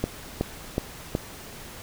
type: click train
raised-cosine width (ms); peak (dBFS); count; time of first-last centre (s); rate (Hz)
2; -10; 4; 0.04-1.151; 2.7
effects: pink hiss -42 dBFS RMS until 1.82 s